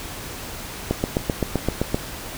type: click train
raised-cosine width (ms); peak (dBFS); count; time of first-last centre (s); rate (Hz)
2; -6; 9; 0.91-1.945; 7.73
effects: pink hiss -34 dBFS RMS until 2.37 s